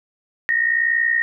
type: tone pair together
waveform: sine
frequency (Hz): 1845 / 1905.7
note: A#6 / A#6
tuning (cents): -18 / +38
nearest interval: minor second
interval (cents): 56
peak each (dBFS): -17 / -21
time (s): 0.49-1.22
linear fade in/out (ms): 0
effects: none